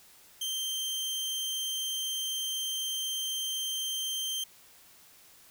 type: tone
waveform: sawtooth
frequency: 3142 Hz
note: G7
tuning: 3 cents sharp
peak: -28 dBFS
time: 0.41-4.44 s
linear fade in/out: 5 ms
effects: white hiss -57 dBFS RMS until 5.5 s